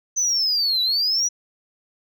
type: linear two-way sweep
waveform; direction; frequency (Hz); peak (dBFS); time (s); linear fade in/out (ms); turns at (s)
sine; down then up; 6160 to 3900 to 5900; -16; 0.16-1.29; 20; 0.82
effects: tanh soft clip ceiling -16 dBFS